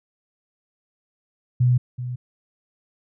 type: tone with echo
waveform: sine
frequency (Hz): 124.2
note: B2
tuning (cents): +10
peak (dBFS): -14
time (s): 1.6-1.78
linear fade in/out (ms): 10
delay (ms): 380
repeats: 1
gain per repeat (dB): -12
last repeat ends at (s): 2.16
effects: none